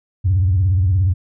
sine tone with vibrato, 92.5 Hz, F#2, in tune, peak -11 dBFS, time 0.24-1.14 s, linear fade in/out 20 ms, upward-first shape sine, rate 17 Hz, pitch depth 160 cents each way, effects tanh soft clip ceiling -8 dBFS

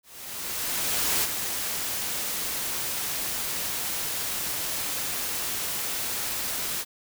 white noise with ADSR envelope, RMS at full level -24 dBFS, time 0.03-6.85 s, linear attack 1200 ms, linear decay 32 ms, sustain -6 dB, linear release 44 ms, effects none

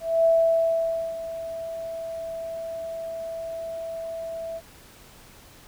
sine tone with ADSR envelope, 659.3 Hz, E5, in tune, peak -15 dBFS, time 0-4.61 s, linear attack 250 ms, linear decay 900 ms, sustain -15 dB, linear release 44 ms, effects pink hiss -50 dBFS RMS until 5.67 s

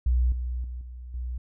sine tone with level steps, 61.5 Hz, B1, 7 cents flat, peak -19 / -27 / -32 / -37 / -29 dBFS, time 0.06-1.38 s, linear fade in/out 5 ms, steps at 0.32 / 0.64 / 0.81 / 1.14 s, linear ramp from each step 2 ms, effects none

